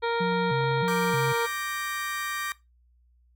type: harmonic tone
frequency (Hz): 466.2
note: A#4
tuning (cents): 0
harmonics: 1 / 2 / 3 / 4 / 5 / 7 / 8 / 9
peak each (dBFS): -26 / -29 / -34 / -39 / -40 / -43 / -41 / -44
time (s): 0.02-1.47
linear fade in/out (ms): 20
type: tone with vibrato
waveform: sine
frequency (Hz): 155.56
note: D#3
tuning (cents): 0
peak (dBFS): -26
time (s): 0.2-1.33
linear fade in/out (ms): 10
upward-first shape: square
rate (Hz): 1.6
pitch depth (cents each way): 240
type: clicks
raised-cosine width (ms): 1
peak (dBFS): -30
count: 11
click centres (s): 0.324 / 0.504 / 0.608 / 0.64 / 0.715 / 0.776 / 0.81 / 0.85 / 1.045 / 1.098 / 1.279
type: chord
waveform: 35% pulse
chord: G minor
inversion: second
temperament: equal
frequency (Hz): 1174.7 / 1568 / 1864.7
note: D6 / G6 / Bb6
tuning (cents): 0 / 0 / 0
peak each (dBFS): -31 / -36 / -32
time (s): 0.88-2.52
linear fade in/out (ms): 0
effects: noise-tail reverb RT60 0.2 s tail -18 dB re dry + added 60 Hz sine -59 dBFS peak until 3.35 s